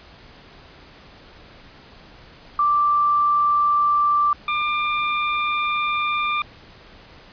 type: tone pair in turn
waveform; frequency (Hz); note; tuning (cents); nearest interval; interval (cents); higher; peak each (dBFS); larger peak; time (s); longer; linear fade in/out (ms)
sine / 25% pulse; 1174.7 / 1194.5; D6 / D6; 0 / +29; unison; 29; second; -15 / -16; first; 2.59-4.33 / 4.48-6.42; second; 2
effects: pink hiss -46 dBFS RMS until 7.32 s + resampled to 11025 Hz